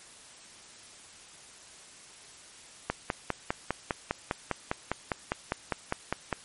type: click train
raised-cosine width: 0.5 ms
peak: -12 dBFS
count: 18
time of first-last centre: 2.9-6.327 s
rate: 4.96 Hz
effects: white hiss -51 dBFS RMS until 6.44 s + MP3 48 kbps